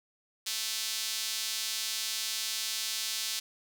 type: tone with high-pass filter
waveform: sawtooth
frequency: 220 Hz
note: A3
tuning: in tune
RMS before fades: -34 dBFS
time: 0.46-3.4 s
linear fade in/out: 10 ms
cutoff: 4100 Hz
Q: 1.3
effects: none